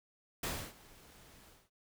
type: noise with ADSR envelope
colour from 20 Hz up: pink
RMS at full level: -36 dBFS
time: 0.43-1.7 s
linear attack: 5 ms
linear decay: 290 ms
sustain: -23 dB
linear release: 220 ms
effects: none

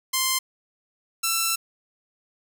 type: tone pair in turn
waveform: 5% pulse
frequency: 1046.5 / 1339.2 Hz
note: C6 / E6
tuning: 0 / +27 cents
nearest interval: major third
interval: 427 cents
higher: second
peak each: -9 / -10 dBFS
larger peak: first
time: 0.13-0.39 / 1.23-1.56 s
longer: second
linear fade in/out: 10 ms
effects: none

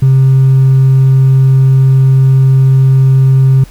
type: tone with hard clipping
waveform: triangle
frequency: 133 Hz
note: C3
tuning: 29 cents sharp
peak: -3 dBFS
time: 0.02-3.64 s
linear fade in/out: 5 ms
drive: 2 dB
effects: added 42 Hz sine -32 dBFS peak until 3.7 s + pink hiss -40 dBFS RMS until 3.7 s

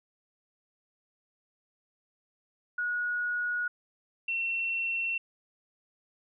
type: tone pair in turn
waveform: sine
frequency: 1454 / 2711 Hz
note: F#6 / E7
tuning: -31 / +48 cents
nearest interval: major seventh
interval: 1079 cents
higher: second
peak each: -28 dBFS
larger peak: neither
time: 2.78-3.68 / 4.28-5.18 s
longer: neither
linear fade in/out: 5 ms
effects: none

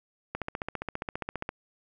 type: click train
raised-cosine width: 0.5 ms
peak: -17 dBFS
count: 18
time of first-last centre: 0.35-1.491 s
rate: 14.9 Hz
effects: none

